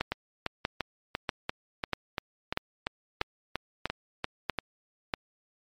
two click trains, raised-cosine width 0.3 ms, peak -13 / -11 dBFS, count 14 / 9, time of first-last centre 0.12-4.587 / 0.01-5.138 s, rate 2.91 / 1.56 Hz, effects MP3 64 kbps

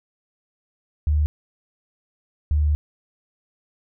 sine tone pair in turn, 75.1 / 74.67 Hz, D2 / D2, +39 / +29 cents, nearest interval unison, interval 10 cents, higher first, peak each -16 dBFS, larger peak neither, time 1.07-1.26 / 2.51-2.75 s, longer second, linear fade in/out 0 ms, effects none

